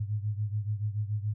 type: beating tone pair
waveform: sine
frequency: 103.3 / 110.3 Hz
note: G#2 / A2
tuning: -9 / +5 cents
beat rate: 7 Hz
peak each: -30 / -34 dBFS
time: 0-1.34 s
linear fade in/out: 10 ms
effects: none